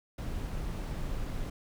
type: noise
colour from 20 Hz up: brown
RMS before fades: -35 dBFS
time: 0.18-1.5 s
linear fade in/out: 5 ms
effects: none